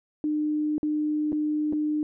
sine tone with dropouts, 302.3 Hz, D#4, 50 cents flat, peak -23 dBFS, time 0.24-2.03 s, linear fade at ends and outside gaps 1 ms, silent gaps 0.781-0.83 / 1.321-1.328 / 1.726-1.732 s, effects none

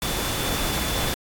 sine tone in noise, 3493 Hz, A7, 13 cents flat, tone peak -34 dBFS, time 0.02-1.14 s, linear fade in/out 0 ms, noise pink, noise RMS -26 dBFS, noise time 0.02-1.14 s, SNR -11 dB, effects AAC 64 kbps

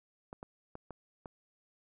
clicks, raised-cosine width 1 ms, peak -30 dBFS, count 5, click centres 0.329 / 0.429 / 0.754 / 0.907 / 1.258 s, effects none

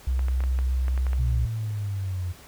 sine tone, 64.3 Hz, C2, 30 cents flat, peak -21 dBFS, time 0.07-1.46 s, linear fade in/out 5 ms
clicks, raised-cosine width 0.5 ms, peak -23 dBFS, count 9, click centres 0.193 / 0.284 / 0.405 / 0.438 / 0.589 / 0.882 / 0.977 / 1.067 / 1.132 s
sine exponential sweep, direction down, 124.7 to 87.8 Hz, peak -26 dBFS, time 1.18-2.33 s, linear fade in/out 20 ms
effects pink hiss -49 dBFS RMS until 2.47 s

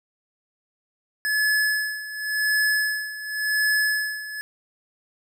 square tone with tremolo, 1712 Hz, A6, 48 cents flat, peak -19 dBFS, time 1.25-4.41 s, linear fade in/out 0 ms, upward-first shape sine, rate 0.91 Hz, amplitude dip 80%, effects none

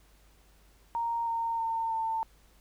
sine tone with pitch steps, 930 / 918.8 / 907.7 / 896.8 Hz, A#5 / A#5 / A#5 / A5, -4 / -25 / -46 / +33 cents, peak -28 dBFS, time 0.95-2.23 s, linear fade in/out 0 ms, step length 320 ms, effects added 50 Hz sine -60 dBFS peak until 2.6 s + pink hiss -64 dBFS RMS until 2.6 s

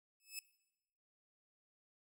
10% pulse tone with exponential growth, 2600 Hz, E7, 24 cents flat, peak -31 dBFS, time 0.2-0.39 s, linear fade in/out 1 ms, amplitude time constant 41 ms, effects noise-tail reverb RT60 0.9 s tail -19 dB re dry

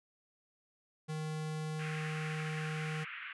square tone, 155.5 Hz, D#3, 1 cent flat, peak -37 dBFS, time 1.08-3.05 s, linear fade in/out 20 ms
pink band-pass noise, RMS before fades -45 dBFS, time 1.79-3.33 s, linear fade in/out 5 ms, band 1300 to 2800 Hz, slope 48 dB/octave
effects resampled to 24000 Hz

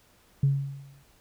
sine tone with exponential decay, 138.59 Hz, C#3, in tune, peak -16 dBFS, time 0.43-1.03 s, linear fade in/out 5 ms, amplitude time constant 130 ms, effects tanh soft clip ceiling -14 dBFS + pink hiss -61 dBFS RMS until 1.2 s

